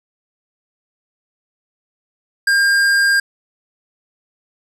triangle tone with hard clipping, 1606 Hz, G6, 41 cents sharp, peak -13 dBFS, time 2.47-3.2 s, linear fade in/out 5 ms, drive 16 dB, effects none

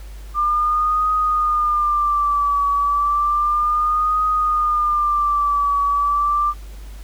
sine tone with vibrato, 1192 Hz, D6, 25 cents sharp, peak -15 dBFS, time 0.34-6.54 s, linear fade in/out 50 ms, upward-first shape triangle, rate 0.32 Hz, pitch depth 83 cents each way, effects added 50 Hz sine -32 dBFS peak until 7.03 s + pink hiss -47 dBFS RMS until 7.03 s

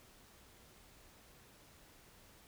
silence, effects pink hiss -62 dBFS RMS until 2.47 s

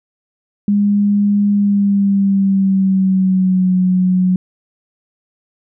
sine tone with pitch glide, 203.9 to 183.76 Hz, G#3 to F#3, -32 to -12 cents, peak -10 dBFS, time 0.68-4.36 s, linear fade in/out 2 ms, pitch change -180 cents, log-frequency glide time 1.51-3.74 s, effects none

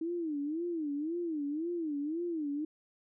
sine tone with vibrato, 315.4 Hz, D#4, 24 cents sharp, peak -32 dBFS, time 0.01-2.65 s, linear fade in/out 5 ms, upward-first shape sine, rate 1.9 Hz, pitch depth 180 cents each way, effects none

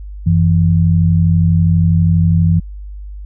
sine tone pair together, 92.5 / 164.81 Hz, F#2 / E3, 0 / 0 cents, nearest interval minor seventh, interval 1000 cents, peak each -11 dBFS, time 0.26-2.6 s, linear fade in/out 10 ms, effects added 50 Hz sine -26 dBFS peak until 3.25 s

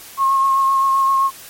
sine tone with vibrato, 1081 Hz, C#6, 44 cents flat, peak -12 dBFS, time 0.17-1.31 s, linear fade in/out 50 ms, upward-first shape sine, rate 7.7 Hz, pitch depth 16 cents each way, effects white hiss -38 dBFS RMS until 1.49 s + MP3 64 kbps

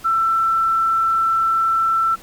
sine tone, 1336 Hz, E6, 23 cents sharp, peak -14 dBFS, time 0.04-2.16 s, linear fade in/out 20 ms, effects pink hiss -43 dBFS RMS until 2.22 s + MP3 96 kbps

